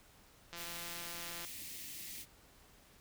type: click train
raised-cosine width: 0.2 ms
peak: -29 dBFS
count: 158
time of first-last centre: 0.53-1.448 s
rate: 171 Hz
type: band-stop noise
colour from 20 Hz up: white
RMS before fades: -47 dBFS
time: 0.55-2.26 s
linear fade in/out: 50 ms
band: 360 to 1800 Hz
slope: 96 dB/octave
effects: pink hiss -63 dBFS RMS until 3 s